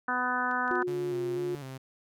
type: harmonic tone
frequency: 249.8 Hz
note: B3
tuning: 20 cents sharp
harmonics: 1 / 2 / 3 / 4 / 5 / 6 / 7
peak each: -37 / -42 / -35 / -33 / -33 / -31 / -38 dBFS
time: 0.08-0.83 s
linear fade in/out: 5 ms
type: clicks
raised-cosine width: 0.2 ms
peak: -36 dBFS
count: 7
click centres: 0.513 / 0.679 / 0.714 / 0.755 / 0.822 / 0.912 / 1.153 s
type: tone with pitch glide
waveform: sine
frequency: 360 to 357.5 Hz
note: F#4 to F4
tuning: -47 to +41 cents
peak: -29 dBFS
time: 0.71-1.55 s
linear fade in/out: 0 ms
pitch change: -12 cents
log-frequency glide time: 0.83-1.2 s
type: tone with vibrato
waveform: sawtooth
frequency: 137.8 Hz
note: C#3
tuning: 10 cents flat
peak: -35 dBFS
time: 0.87-1.78 s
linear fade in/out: 10 ms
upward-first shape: square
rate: 2 Hz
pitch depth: 72 cents each way
effects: none